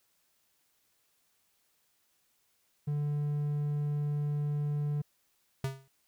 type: tone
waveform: triangle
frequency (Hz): 146.83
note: D3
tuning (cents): 0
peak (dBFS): -27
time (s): 2.87-5.02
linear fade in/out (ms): 10
type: tone with exponential decay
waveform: square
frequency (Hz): 134.4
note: C3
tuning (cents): +47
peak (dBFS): -28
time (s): 5.64-5.88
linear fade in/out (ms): 2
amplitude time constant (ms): 52
effects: white hiss -73 dBFS RMS until 6.07 s